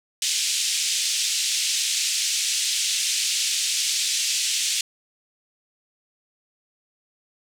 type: band-pass noise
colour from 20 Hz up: white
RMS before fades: -24 dBFS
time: 0.22-4.81 s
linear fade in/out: 2 ms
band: 2600 to 7900 Hz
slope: 24 dB/octave
effects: none